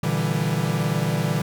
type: chord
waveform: 45% pulse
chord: E half-diminished seventh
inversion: second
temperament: equal with one note detuned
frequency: 118.85 / 146.83 / 164.81 / 196 Hz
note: Bb2 / D3 / E3 / G3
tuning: +34 / 0 / 0 / 0 cents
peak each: -28 / -25 / -25 / -29 dBFS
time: 0.03-1.42 s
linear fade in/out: 5 ms
effects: none